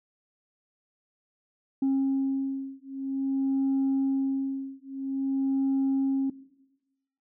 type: beating tone pair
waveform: sine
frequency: 270 / 270.5 Hz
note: C#4 / C#4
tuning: -45 / -42 cents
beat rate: 0.5 Hz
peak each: -26 dBFS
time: 1.82-6.3 s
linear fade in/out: 5 ms
effects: noise-tail reverb RT60 1.0 s tail -19 dB re dry + tanh soft clip ceiling -20 dBFS